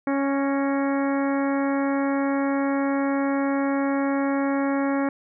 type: harmonic tone with a mistuned harmonic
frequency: 276.9 Hz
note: C#4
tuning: 2 cents flat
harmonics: 1 / 2 / 3 / 4 / 5 / 6 / 7 / 8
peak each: -22 / -28 / -32 / -34 / -36 / -38 / -39 / -40 dBFS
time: 0.07-5.09 s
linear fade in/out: 2 ms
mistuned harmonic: 7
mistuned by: -44 cents
effects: none